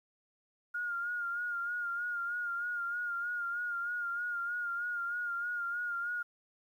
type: tone with vibrato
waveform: sine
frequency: 1418 Hz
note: F6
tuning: 26 cents sharp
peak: -33 dBFS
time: 0.74-6.23 s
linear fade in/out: 10 ms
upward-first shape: sine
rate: 3.2 Hz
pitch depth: 41 cents each way
effects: 11-bit